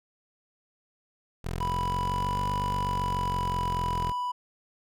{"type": "exponential two-way sweep", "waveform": "15% pulse", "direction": "up then down", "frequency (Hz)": [42.32, 49, 42.32], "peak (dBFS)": -24, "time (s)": [1.44, 4.12], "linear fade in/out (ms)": 10, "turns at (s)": 2.52}
{"type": "tone", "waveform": "triangle", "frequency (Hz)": 987.8, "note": "B5", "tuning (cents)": 0, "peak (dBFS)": -26, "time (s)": [1.6, 4.32], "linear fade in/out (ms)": 10}
{"effects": []}